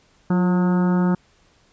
harmonic tone with a mistuned harmonic, 180.7 Hz, F#3, 41 cents flat, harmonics 1 / 2 / 3 / 4 / 5 / 6 / 7 / 8 / 9, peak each -16 / -26 / -33 / -36 / -31 / -41 / -34 / -37 / -43 dBFS, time 0.3-1.15 s, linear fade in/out 5 ms, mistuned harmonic 2, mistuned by -58 cents, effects pink hiss -58 dBFS RMS until 1.72 s + resampled to 16000 Hz

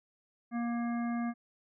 harmonic tone, 236.1 Hz, A#3, 22 cents sharp, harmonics 1 / 3 / 5 / 7 / 9, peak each -31 / -41 / -45 / -48 / -50 dBFS, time 0.51-1.34 s, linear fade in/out 50 ms, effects none

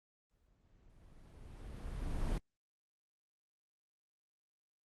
brown noise with exponential growth, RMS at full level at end -34 dBFS, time 0.31-2.38 s, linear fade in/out 2 ms, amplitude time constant 450 ms, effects Opus 24 kbps

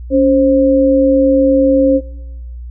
sine tone pair together, 280.2 / 529 Hz, C#4 / C5, +19 / +19 cents, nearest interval major seventh, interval 1100 cents, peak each -10 dBFS, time 0.1-2.01 s, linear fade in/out 50 ms, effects noise-tail reverb RT60 1.0 s tail -23 dB re dry + added 60 Hz sine -25 dBFS peak until 2.7 s

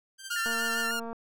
10% pulse tone with tremolo, 1572 Hz, G6, 4 cents sharp, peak -28 dBFS, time 0.18-0.88 s, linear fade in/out 50 ms, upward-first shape triangle, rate 15 Hz, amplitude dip 70%
sawtooth tone with vibrato, 1400 Hz, F6, 4 cents sharp, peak -26 dBFS, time 0.3-1 s, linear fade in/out 10 ms, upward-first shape sine, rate 6.6 Hz, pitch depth 35 cents each way
sine tone, 1780 Hz, A6, 20 cents sharp, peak -32 dBFS, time 0.36-0.91 s, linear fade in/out 2 ms
click train, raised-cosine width 1 ms, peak -26 dBFS, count 155, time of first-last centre 0.46-1.13 s, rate 230 Hz
effects none

